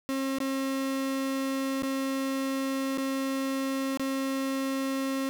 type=tone with dropouts; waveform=35% pulse; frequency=268.9 Hz; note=C4; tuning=47 cents sharp; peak=-26 dBFS; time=0.09-5.29 s; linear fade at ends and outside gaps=0 ms; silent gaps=0.385-0.403 / 1.823-1.832 / 2.975-2.982 / 3.973-3.996 s; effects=none